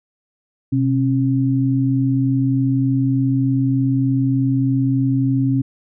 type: tone pair together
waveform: sine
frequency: 127.4 / 270.7 Hz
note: C3 / C#4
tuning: -46 / -41 cents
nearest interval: octave + minor second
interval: 1305 cents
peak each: -17 dBFS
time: 0.72-5.62 s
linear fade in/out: 10 ms
effects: none